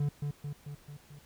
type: tone with echo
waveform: triangle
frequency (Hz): 145.1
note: D3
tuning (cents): -21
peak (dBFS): -25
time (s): 0-0.09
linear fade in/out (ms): 5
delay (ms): 220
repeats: 5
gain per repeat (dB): -4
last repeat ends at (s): 1.19
effects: pink hiss -60 dBFS RMS until 1.25 s